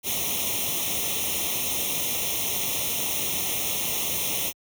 white noise with comb filter, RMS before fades -27 dBFS, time 0.03-4.53 s, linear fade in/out 50 ms, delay 0.32 ms, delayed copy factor +1, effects high-pass 60 Hz 12 dB/octave

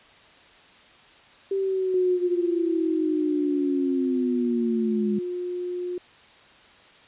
sine linear sweep, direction down, 392 to 205.3 Hz, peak -22 dBFS, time 1.51-5.19 s, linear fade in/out 5 ms
sine tone with pitch glide, 365 to 357.1 Hz, F#4 to F4, -24 to +39 cents, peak -27 dBFS, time 1.94-5.98 s, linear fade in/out 2 ms, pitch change -37 cents, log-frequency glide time 2.82-4 s
effects white hiss -52 dBFS RMS until 7.07 s + resampled to 8000 Hz

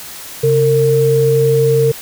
sine tone pair together, 135.64 / 455.8 Hz, C#3 / A#4, -37 / -39 cents, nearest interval octave + major sixth, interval 2098 cents, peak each -14 / -10 dBFS, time 0.43-1.92 s, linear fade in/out 10 ms, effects white hiss -31 dBFS RMS until 2.01 s

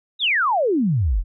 sine exponential sweep, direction down, 3930 to 36.83 Hz, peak -16 dBFS, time 0.19-1.24 s, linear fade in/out 50 ms, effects none

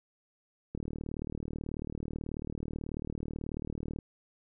click train, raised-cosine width 3 ms, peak -24 dBFS, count 125, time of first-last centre 0.75-3.988 s, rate 38.3 Hz, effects none

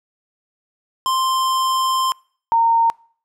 square / sine tone pair in turn, 1046.5 / 918.9 Hz, C6 / A#5, 0 / -25 cents, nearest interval major second, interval 225 cents, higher first, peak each -17 / -12 dBFS, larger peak second, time 1.06-2.12 / 2.52-2.9 s, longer first, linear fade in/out 0 ms, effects noise-tail reverb RT60 0.5 s tail -26 dB re dry + low-pass 12000 Hz 12 dB/octave

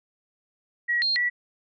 sine tone with pitch steps, 1913 / 4200 / 1948 Hz, A#6 / C8 / B6, +44 / +6 / -24 cents, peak -21 dBFS, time 0.88-1.3 s, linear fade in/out 20 ms, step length 140 ms, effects none

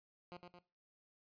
10% pulse tone with echo, 177 Hz, F3, 23 cents sharp, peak -40 dBFS, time 0.32-0.37 s, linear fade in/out 0 ms, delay 110 ms, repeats 2, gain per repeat -4 dB, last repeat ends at 0.59 s, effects noise-tail reverb RT60 0.3 s tail -18 dB re dry + resampled to 11025 Hz

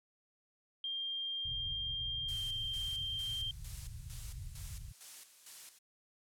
sine tone with pitch glide, 3196 to 3163 Hz, G7 to G7, +33 to +15 cents, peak -36 dBFS, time 0.84-3.51 s, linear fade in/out 2 ms, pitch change -18 cents, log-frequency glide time 2.27-2.36 s
pink low-pass noise, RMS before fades -46 dBFS, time 1.44-4.93 s, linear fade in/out 20 ms, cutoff 140 Hz, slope 48 dB/octave
blue noise with tremolo, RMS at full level -47 dBFS, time 2.28-5.79 s, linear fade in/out 10 ms, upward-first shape square, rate 2.2 Hz, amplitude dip 65%
effects low-pass 10000 Hz 12 dB/octave

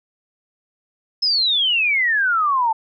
sine exponential sweep, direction down, 5240 to 867 Hz, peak -15 dBFS, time 1.22-2.73 s, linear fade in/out 10 ms, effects none

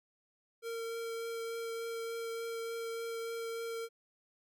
square tone with vibrato, 458.9 Hz, A#4, 27 cents flat, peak -38 dBFS, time 0.62-3.89 s, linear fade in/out 50 ms, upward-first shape triangle, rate 3.4 Hz, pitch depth 10 cents each way, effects none

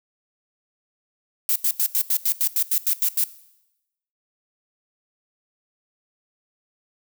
violet noise bursts, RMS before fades -20 dBFS, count 12, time 1.49-3.239 s, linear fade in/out 0 ms, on 66 ms, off 87 ms, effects noise-tail reverb RT60 0.9 s tail -18 dB re dry

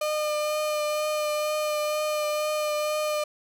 35% pulse tone with vibrato, 605 Hz, D#5, 49 cents flat, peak -23 dBFS, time 0.01-3.24 s, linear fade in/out 5 ms, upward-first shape triangle, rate 2.1 Hz, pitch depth 16 cents each way, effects none

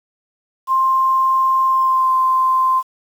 sine tone with pitch glide, 1054 to 1041.9 Hz, C6 to C6, +12 to -8 cents, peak -12 dBFS, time 0.67-2.83 s, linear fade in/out 50 ms, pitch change -20 cents, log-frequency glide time 1.67-2.13 s, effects 7-bit

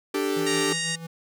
45% pulse chord, D suspended fourth, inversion none, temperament equal, 293.7 / 392 / 440 Hz, D4 / G4 / A4, 0 / 0 / 0 cents, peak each -28 / -26 / -31 dBFS, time 0.14-0.73 s, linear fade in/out 5 ms
square tone with tremolo, 165.2 Hz, E3, 4 cents sharp, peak -33 dBFS, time 0.36-1.07 s, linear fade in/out 10 ms, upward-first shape sine, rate 6 Hz, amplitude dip 60%
harmonic tone, 935 Hz, A#5, 5 cents sharp, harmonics 2 / 3 / 4 / 5 / 6 / 7 / 8 / 9 / 10, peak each -31 / -33 / -34 / -35 / -36 / -36 / -37 / -38 / -38 dBFS, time 0.46-0.96 s, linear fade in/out 10 ms
effects none

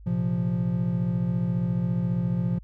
triangle chord, Bb suspended second, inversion none, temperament just, 116.54 / 131.11 / 174.81 Hz, Bb2 / C3 / F3, 0 / +4 / +2 cents, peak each -27 / -28 / -23 dBFS, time 0.06-2.59 s, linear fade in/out 10 ms, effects added 51 Hz sine -43 dBFS peak until 2.63 s

